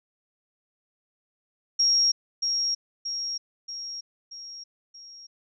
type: tone with echo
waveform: sine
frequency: 5588 Hz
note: F8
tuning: in tune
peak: -18 dBFS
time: 1.79-2.12 s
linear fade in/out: 10 ms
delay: 630 ms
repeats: 5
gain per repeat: -5 dB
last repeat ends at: 5.27 s
effects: none